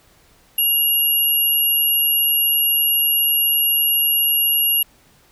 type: tone pair together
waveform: sine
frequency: 2831 / 11324 Hz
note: F7 / F9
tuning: +23 / +23 cents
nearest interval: 2 octaves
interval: 2400 cents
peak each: -21 / -15 dBFS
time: 0.58-4.83 s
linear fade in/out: 5 ms
effects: pink hiss -54 dBFS RMS until 5.31 s